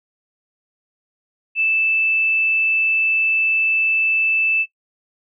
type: tone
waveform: sine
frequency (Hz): 2637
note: E7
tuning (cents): 0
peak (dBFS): -15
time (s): 1.55-4.66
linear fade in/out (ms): 50
effects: noise-tail reverb RT60 0.1 s tail -18 dB re dry